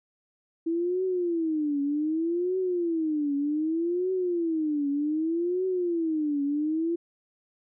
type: tone with vibrato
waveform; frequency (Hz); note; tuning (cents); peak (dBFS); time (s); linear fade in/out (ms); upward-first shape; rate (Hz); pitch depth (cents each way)
sine; 325.3; E4; -23; -24; 0.66-6.96; 10; triangle; 0.65; 260
effects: none